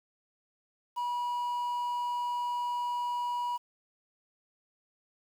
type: tone with quantisation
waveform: triangle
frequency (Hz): 970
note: B5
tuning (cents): -31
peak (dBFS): -28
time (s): 0.96-3.58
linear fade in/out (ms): 20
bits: 9
effects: none